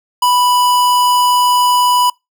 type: tone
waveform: square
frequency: 987.8 Hz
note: B5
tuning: in tune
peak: -10 dBFS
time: 0.22-2.1 s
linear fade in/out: 5 ms
effects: noise-tail reverb RT60 0.2 s tail -25 dB re dry